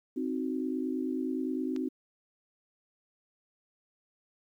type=chord; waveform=sine; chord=C diminished; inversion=none; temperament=equal; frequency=261.6 / 311.1 / 370 Hz; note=C4 / Eb4 / Gb4; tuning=0 / 0 / 0 cents; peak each=-32 / -35 / -37 dBFS; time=0.16-1.89 s; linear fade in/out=10 ms
type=click; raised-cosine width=0.2 ms; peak=-28 dBFS; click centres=1.763 s
effects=11-bit